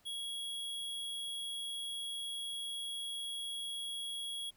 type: tone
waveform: square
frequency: 3322 Hz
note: G#7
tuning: in tune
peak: -39 dBFS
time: 0.05-4.51 s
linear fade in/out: 20 ms
effects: pink hiss -69 dBFS RMS until 4.56 s